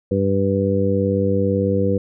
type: harmonic tone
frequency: 98 Hz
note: G2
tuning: in tune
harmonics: 1 / 2 / 3 / 4 / 5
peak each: -22 / -21 / -25 / -25 / -20 dBFS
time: 0.11-1.98 s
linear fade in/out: 5 ms
effects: none